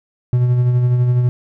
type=tone with tremolo; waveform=triangle; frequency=123.47 Hz; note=B2; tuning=in tune; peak=-8 dBFS; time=0.33-1.29 s; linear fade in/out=0 ms; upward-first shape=sine; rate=12 Hz; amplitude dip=35%; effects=none